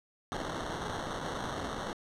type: noise with sample-and-hold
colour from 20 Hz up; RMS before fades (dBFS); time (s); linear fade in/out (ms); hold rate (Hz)
violet; -37; 0.32-1.93; 0; 2450
effects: low-pass 7000 Hz 12 dB/octave